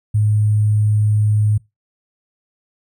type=tone with sample-and-hold; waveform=sine; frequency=105.8 Hz; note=G#2; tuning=33 cents sharp; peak=-12 dBFS; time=0.14-1.58 s; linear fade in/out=10 ms; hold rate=8820 Hz; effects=noise-tail reverb RT60 0.2 s tail -22 dB re dry